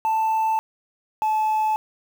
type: tone pair in turn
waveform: sine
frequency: 883 / 865.8 Hz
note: A5 / A5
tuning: +6 / -28 cents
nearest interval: unison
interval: 34 cents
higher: first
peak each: -16 dBFS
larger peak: neither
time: 0.05-0.59 / 1.22-1.76 s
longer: neither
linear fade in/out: 0 ms
effects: tanh soft clip ceiling -17 dBFS + 7-bit